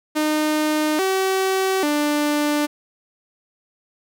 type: tone with pitch steps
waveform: sawtooth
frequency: 306 / 381.4 / 295.6 Hz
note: D#4 / G4 / D4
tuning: -29 / -47 / +11 cents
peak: -14 dBFS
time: 0.15-2.67 s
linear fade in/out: 20 ms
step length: 840 ms
effects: none

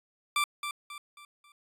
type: tone with echo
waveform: 20% pulse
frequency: 1174 Hz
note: D6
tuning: 1 cent flat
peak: -20 dBFS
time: 0.36-0.44 s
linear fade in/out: 2 ms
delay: 270 ms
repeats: 4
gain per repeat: -8 dB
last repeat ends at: 1.52 s
effects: resampled to 32000 Hz

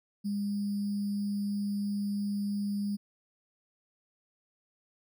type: tone with sample-and-hold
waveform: sine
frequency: 203 Hz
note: G#3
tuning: 39 cents flat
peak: -29 dBFS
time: 0.24-2.97 s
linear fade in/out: 20 ms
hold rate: 4900 Hz
effects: none

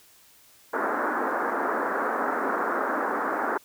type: band-pass noise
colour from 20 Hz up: white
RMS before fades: -27 dBFS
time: 0.73-3.58 s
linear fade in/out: 10 ms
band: 230 to 1600 Hz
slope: 48 dB/octave
effects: white hiss -56 dBFS RMS until 3.64 s

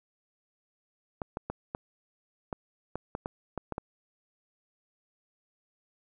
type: clicks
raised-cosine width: 1 ms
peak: -19 dBFS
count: 11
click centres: 1.218 / 1.371 / 1.5 / 1.749 / 2.528 / 2.956 / 3.151 / 3.259 / 3.577 / 3.723 / 3.781 s
effects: none

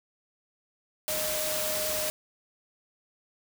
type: tone in noise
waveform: sine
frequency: 617 Hz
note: D#5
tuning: 15 cents flat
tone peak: -33 dBFS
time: 1.08-2.1 s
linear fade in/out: 0 ms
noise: white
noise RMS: -31 dBFS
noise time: 1.08-2.1 s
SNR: -5 dB
effects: none

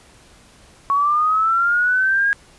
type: linear sweep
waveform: sine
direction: up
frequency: 1108.7 to 1644 Hz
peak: -14 dBFS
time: 0.9-2.33 s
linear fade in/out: 0 ms
effects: pink hiss -49 dBFS RMS until 2.58 s + resampled to 24000 Hz

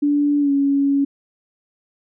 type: tone with pitch glide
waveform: sine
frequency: 290 to 279.2 Hz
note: D4 to C#4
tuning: -22 to +13 cents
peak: -14 dBFS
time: 0.02-1.05 s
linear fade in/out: 10 ms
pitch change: -65 cents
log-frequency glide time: 0.4-0.51 s
effects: none

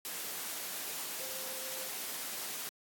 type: tone in noise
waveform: sine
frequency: 523.3 Hz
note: C5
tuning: in tune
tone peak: -50 dBFS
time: 1.2-1.88 s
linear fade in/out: 0 ms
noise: white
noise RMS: -40 dBFS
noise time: 0.05-2.69 s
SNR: -13 dB
effects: high-pass 200 Hz 12 dB/octave + AAC 64 kbps

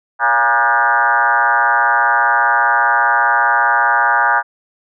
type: tone with frequency modulation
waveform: sine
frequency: 1200 Hz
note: D6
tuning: 37 cents sharp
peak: -10 dBFS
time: 0.19-4.43 s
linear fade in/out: 50 ms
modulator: 125 Hz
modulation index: 3.6
effects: none

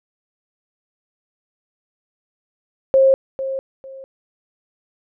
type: tone with echo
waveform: sine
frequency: 535 Hz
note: C5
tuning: 38 cents sharp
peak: -9 dBFS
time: 2.94-3.14 s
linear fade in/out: 0 ms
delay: 450 ms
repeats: 2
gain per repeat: -12 dB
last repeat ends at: 4.04 s
effects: none

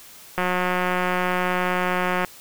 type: click train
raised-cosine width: 0.5 ms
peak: -8 dBFS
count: 339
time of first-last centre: 0.38-2.247 s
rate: 181 Hz
effects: white hiss -45 dBFS RMS until 2.4 s

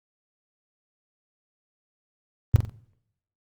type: tone with echo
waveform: sine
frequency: 105.9 Hz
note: G#2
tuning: 34 cents sharp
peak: -10 dBFS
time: 2.54-2.56 s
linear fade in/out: 0 ms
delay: 45 ms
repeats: 3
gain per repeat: -8 dB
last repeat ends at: 2.695 s
effects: noise-tail reverb RT60 0.8 s tail -21 dB re dry + Opus 24 kbps

